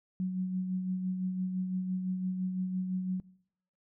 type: tone with tremolo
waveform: sine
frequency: 185 Hz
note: F#3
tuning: in tune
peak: -28 dBFS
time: 0.2-3.2 s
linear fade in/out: 0 ms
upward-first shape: sine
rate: 5.9 Hz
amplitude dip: 40%
effects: noise-tail reverb RT60 0.7 s tail -22 dB re dry